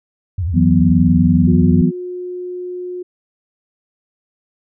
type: tone with vibrato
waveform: sine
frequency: 86.3 Hz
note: F2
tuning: 20 cents flat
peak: -16 dBFS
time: 0.38-1.82 s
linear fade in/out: 5 ms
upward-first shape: sine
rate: 11 Hz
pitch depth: 200 cents each way
type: chord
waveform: sine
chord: E suspended second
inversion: none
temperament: just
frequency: 164.81 / 185.42 / 247.2 Hz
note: E3 / F#3 / B3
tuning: 0 / +4 / +2 cents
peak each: -14 dBFS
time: 0.53-1.92 s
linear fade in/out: 50 ms
type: tone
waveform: sine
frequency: 360 Hz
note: F#4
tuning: 47 cents flat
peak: -23 dBFS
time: 1.47-3.03 s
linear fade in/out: 10 ms
effects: none